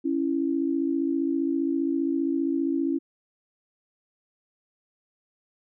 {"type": "tone pair together", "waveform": "sine", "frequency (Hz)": [276.6, 331.7], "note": ["C#4", "E4"], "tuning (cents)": [-4, 11], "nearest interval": "minor third", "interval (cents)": 315, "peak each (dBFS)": [-25, -26], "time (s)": [0.04, 2.99], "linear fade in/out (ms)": 20, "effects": []}